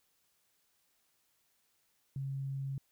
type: tone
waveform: sine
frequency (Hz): 136.3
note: C#3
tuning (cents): -29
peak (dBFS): -35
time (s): 2.16-2.78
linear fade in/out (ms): 2
effects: white hiss -75 dBFS RMS until 2.91 s